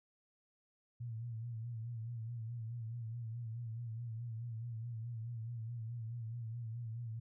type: tone with vibrato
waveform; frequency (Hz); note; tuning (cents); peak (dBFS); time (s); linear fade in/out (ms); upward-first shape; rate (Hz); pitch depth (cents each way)
sine; 115.5; A#2; -16; -40; 1-7.2; 10; sine; 4.7; 75
effects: none